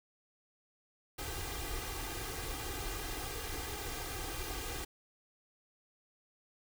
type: noise with comb filter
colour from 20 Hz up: pink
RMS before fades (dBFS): -40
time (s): 1.18-4.85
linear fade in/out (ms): 10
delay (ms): 2.5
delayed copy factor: +0.85
effects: none